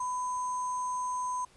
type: tone with sample-and-hold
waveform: sine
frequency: 1000 Hz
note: B5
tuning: 21 cents sharp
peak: -30 dBFS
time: 0-1.45 s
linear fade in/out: 5 ms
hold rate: 7350 Hz
effects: pink hiss -61 dBFS RMS until 1.56 s + resampled to 24000 Hz